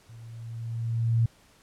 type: tone with level ramp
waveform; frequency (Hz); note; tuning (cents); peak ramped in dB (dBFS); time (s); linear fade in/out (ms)
sine; 115.1; A#2; -22; -44 to -18; 0.09-1.26; 5
effects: pink hiss -59 dBFS RMS until 1.62 s + low-pass 11000 Hz 12 dB/octave